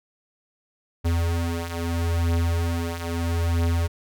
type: beating tone pair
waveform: square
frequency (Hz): 83.8 / 84.57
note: E2 / E2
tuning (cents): +29 / +45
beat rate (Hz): 0.77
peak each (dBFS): -28 / -24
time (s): 1.04-3.88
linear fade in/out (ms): 20
effects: none